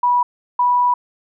sine tone pair in turn, 977 / 980.8 Hz, B5 / B5, -19 / -12 cents, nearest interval unison, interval 7 cents, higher second, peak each -12 dBFS, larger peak neither, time 0.03-0.23 / 0.59-0.94 s, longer second, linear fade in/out 5 ms, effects none

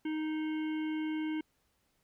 harmonic tone, 311.1 Hz, D#4, in tune, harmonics 1 / 3 / 5 / 7 / 9 / 10, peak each -32 / -49 / -50 / -48 / -55 / -55 dBFS, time 0.05-1.41 s, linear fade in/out 5 ms, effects pink hiss -75 dBFS RMS until 2.03 s

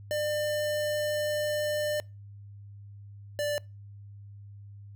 square tone pair in turn, 599 / 587.7 Hz, D5 / D5, +34 / +1 cents, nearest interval unison, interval 33 cents, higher first, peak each -28 dBFS, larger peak neither, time 0.11-2 / 3.39-3.58 s, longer first, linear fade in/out 0 ms, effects noise-tail reverb RT60 0.3 s tail -26 dB re dry + added 101 Hz sine -44 dBFS peak until 4.95 s

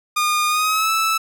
sawtooth tone with pitch glide, 1218 to 1313 Hz, D#6 to E6, -37 to -7 cents, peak -13 dBFS, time 0.16-1.18 s, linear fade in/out 10 ms, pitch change +130 cents, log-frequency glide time 0.48-0.9 s, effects none

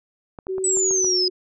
clicks, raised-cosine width 1 ms, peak -22 dBFS, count 6, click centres 0.388 / 0.469 / 0.582 / 0.771 / 0.91 / 1.045 s
sine tone with pitch glide, 378 to 366.8 Hz, F#4 to F#4, +37 to -15 cents, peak -23 dBFS, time 0.48-1.3 s, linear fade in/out 20 ms, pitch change -52 cents, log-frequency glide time 0.96-1.1 s
sine exponential sweep, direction down, 8050 to 4978 Hz, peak -18 dBFS, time 0.64-1.28 s, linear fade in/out 2 ms
effects none

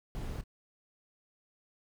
brown noise with echo, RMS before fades -38 dBFS, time 0.15-0.41 s, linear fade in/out 0 ms, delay 28 ms, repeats 1, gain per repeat -15 dB, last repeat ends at 0.438 s, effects none

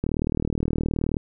click train, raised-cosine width 3 ms, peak -11 dBFS, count 45, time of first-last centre 0.04-1.168 s, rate 39 Hz, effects none

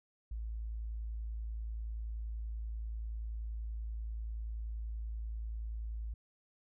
sine tone, 55.2 Hz, A1, 6 cents sharp, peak -37 dBFS, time 0.31-6.14 s, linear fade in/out 5 ms, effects none

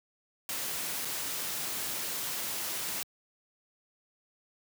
white noise with dropouts, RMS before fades -35 dBFS, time 0.49-3.03 s, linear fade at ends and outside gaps 1 ms, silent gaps 1.049-1.053 s, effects high-pass 100 Hz 12 dB/octave

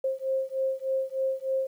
sine beating tone pair, 529 / 532.3 Hz, C5 / C5, +19 / +30 cents, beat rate 3.3 Hz, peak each -29 dBFS, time 0.04-1.67 s, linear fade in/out 5 ms, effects 10-bit

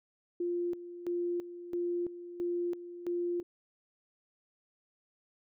sine tone with tremolo, 349.2 Hz, F4, in tune, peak -30 dBFS, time 0.4-3.43 s, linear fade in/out 5 ms, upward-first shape square, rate 1.5 Hz, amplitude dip 75%, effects none

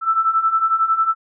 sine beating tone pair, 1316 / 1327 Hz, E6 / E6, -3 / +11 cents, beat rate 11 Hz, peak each -20 / -16 dBFS, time 0.01-1.15 s, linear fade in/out 50 ms, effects none

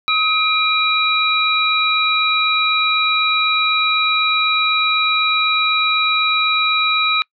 sine tone cluster, 1272 / 2396 / 3884 Hz, D#6 / D7 / B7, +38 / +34 / -30 cents, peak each -18 dBFS, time 0.08-7.22 s, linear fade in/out 0 ms, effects noise-tail reverb RT60 0.1 s tail -26 dB re dry

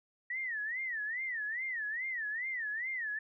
sine tone with vibrato, 1886 Hz, A#6, 20 cents sharp, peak -34 dBFS, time 0.3-3.19 s, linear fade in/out 5 ms, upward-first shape sine, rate 2.4 Hz, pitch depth 200 cents each way, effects none

